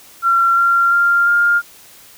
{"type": "tone with pitch steps", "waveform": "sine", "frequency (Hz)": [1366, 1379.5, 1393.1, 1406.8], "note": ["F6", "F6", "F6", "F6"], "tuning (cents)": [-39, -22, -5, 12], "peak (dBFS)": -10, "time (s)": [0.22, 1.62], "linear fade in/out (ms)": 50, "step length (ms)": 350, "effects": ["white hiss -43 dBFS RMS until 2.17 s"]}